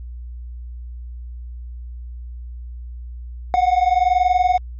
triangle tone pair together, 719.3 / 740 Hz, F#5 / F#5, -49 / 0 cents, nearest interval unison, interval 49 cents, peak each -15 dBFS, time 3.54-4.58 s, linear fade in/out 0 ms, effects added 60 Hz sine -30 dBFS peak until 4.79 s + resampled to 16000 Hz

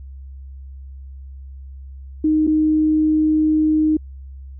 sine tone with dropouts, 309.6 Hz, D#4, 9 cents flat, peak -13 dBFS, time 2.24-3.97 s, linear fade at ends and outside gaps 5 ms, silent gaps 2.469-2.474 s, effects added 67 Hz sine -33 dBFS peak until 4.59 s

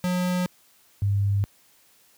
square / sine tone pair in turn, 180.4 / 100.31 Hz, F#3 / G2, -44 / +40 cents, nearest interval minor seventh, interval 1016 cents, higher first, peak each -23 / -19 dBFS, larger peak second, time 0.04-0.46 / 1.02-1.44 s, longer neither, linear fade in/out 0 ms, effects white hiss -59 dBFS RMS until 2.17 s + high-pass 60 Hz 12 dB/octave

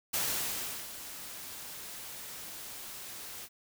white noise with ADSR envelope, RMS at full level -31 dBFS, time 0.13-3.49 s, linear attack 12 ms, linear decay 730 ms, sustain -13 dB, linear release 53 ms, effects none

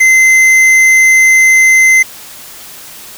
sine tone with tanh clipping, 2064 Hz, C7, 24 cents flat, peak -5 dBFS, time 0-2.03 s, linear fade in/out 10 ms, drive 11 dB, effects white hiss -31 dBFS RMS until 3.17 s

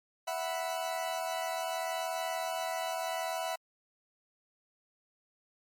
40% pulse chord, E suspended second, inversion none, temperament equal, 659.3 / 740 / 987.8 Hz, E5 / F#5 / B5, 0 / 0 / 0 cents, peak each -35 / -36 / -39 dBFS, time 0.27-3.56 s, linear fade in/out 10 ms, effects MP3 96 kbps

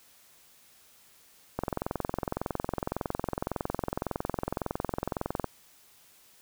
click train, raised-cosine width 1 ms, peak -15 dBFS, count 85, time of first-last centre 1.59-5.443 s, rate 21.8 Hz, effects white hiss -59 dBFS RMS until 6.41 s

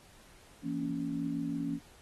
sine chord, A# diminished, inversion second, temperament just, 167.82 / 233.1 / 279.7 Hz, E3 / A#3 / C#4, +31 / 0 / +16 cents, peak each -38 / -38 / -34 dBFS, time 0.62-1.8 s, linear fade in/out 50 ms, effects pink hiss -59 dBFS RMS until 2.01 s + AAC 32 kbps

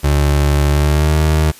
30% pulse tone with pitch glide, 72.2 to 77.38 Hz, D2 to D#2, -29 to -9 cents, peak -8 dBFS, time 0.03-1.52 s, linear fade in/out 20 ms, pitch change +120 cents, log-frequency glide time 0.67-1.17 s, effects white hiss -40 dBFS RMS until 1.59 s + resampled to 32000 Hz

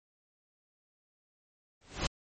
pink noise with exponential growth, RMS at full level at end -27 dBFS, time 1.81-2.07 s, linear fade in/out 5 ms, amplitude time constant 56 ms, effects MP3 32 kbps

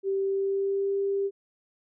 sine tone with pitch glide, 389.7 to 395.8 Hz, G4 to G4, -10 to +17 cents, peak -24 dBFS, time 0.03-1.31 s, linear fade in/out 50 ms, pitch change +27 cents, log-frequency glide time 0.21-0.96 s, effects none

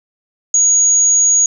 sine tone, 6700 Hz, G#8, 14 cents sharp, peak -8 dBFS, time 0.54-1.46 s, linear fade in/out 2 ms, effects none

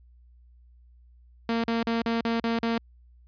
sawtooth tone bursts, 230.2 Hz, A#3, 22 cents flat, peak -20 dBFS, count 7, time 1.49-2.78 s, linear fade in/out 2 ms, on 150 ms, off 40 ms, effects added 60 Hz sine -52 dBFS peak until 3.27 s + resampled to 11025 Hz

